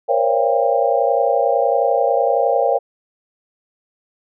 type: tone cluster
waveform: sine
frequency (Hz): 473.4 / 535 / 566 / 689 / 797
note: A#4 / C5 / C#5 / F5 / G5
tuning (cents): +27 / +38 / +36 / -24 / +28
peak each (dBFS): -20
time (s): 0.08-2.79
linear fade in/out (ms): 20
effects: none